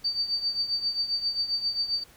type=tone with tremolo; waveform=sine; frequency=4609 Hz; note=D8; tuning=33 cents flat; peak=-22 dBFS; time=0.04-2.04 s; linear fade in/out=10 ms; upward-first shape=triangle; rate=7.5 Hz; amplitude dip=80%; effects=pink hiss -55 dBFS RMS until 2.16 s